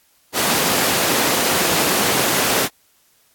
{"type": "high-pass noise", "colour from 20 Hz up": "pink", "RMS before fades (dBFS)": -18, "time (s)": [0.33, 2.69], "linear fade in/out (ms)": 50, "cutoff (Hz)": 230, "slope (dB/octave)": 12, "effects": ["white hiss -58 dBFS RMS until 3.34 s", "AAC 64 kbps"]}